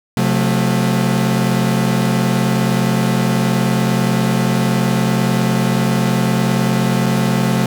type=chord; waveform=40% pulse; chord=F# diminished; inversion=second; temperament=equal with one note detuned; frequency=130.81 / 180.77 / 220 Hz; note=C3 / F#3 / A3; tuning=0 / -40 / 0 cents; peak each=-17 dBFS; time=0.17-7.66 s; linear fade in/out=2 ms; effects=none